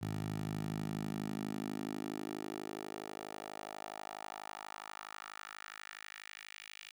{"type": "tone with high-pass filter sweep", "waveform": "10% pulse", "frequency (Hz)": 52.2, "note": "G#1", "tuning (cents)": 10, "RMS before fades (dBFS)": -43, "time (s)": [0.01, 6.92], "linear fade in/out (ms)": 20, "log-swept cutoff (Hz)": [110, 2600], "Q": 2.1, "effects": []}